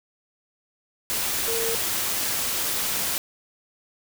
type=tone in noise; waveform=sine; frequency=456.9 Hz; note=A#4; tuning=35 cents flat; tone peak=-27 dBFS; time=1.48-1.75 s; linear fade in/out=0 ms; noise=white; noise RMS=-26 dBFS; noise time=1.1-3.18 s; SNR=-4 dB; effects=none